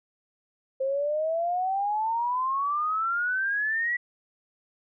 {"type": "exponential sweep", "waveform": "sine", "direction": "up", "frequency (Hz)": [525, 1962], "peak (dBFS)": -24, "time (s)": [0.8, 3.97], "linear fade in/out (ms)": 10, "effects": []}